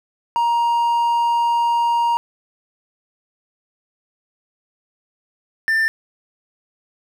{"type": "tone pair in turn", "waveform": "triangle", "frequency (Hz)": [940, 1786.8], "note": ["A#5", "A6"], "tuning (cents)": [14, 26], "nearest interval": "major seventh", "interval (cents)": 1112, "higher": "second", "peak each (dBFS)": -13, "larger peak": "neither", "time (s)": [[0.36, 2.17], [5.68, 5.88]], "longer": "first", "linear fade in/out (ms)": 0, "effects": []}